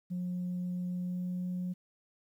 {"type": "tone with pitch glide", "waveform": "sine", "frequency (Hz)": [179.3, 180.55], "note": ["F3", "F#3"], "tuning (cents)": [46, -42], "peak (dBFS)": -31, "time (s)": [0.1, 1.74], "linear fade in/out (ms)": 20, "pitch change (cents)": 12, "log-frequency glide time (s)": [0.95, 1.41], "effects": ["tanh soft clip ceiling -30 dBFS", "11-bit"]}